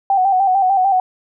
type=tone with vibrato; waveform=sine; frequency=763 Hz; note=G5; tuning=47 cents flat; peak=-11 dBFS; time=0.1-1 s; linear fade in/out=2 ms; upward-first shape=square; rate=6.7 Hz; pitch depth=52 cents each way; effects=none